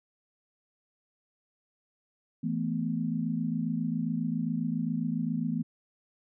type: chord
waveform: sine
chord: E suspended fourth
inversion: none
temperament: just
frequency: 164.81 / 219.8 / 247.2 Hz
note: E3 / A3 / B3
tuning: 0 / -2 / +2 cents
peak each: -32 dBFS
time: 2.43-5.63 s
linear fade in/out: 10 ms
effects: none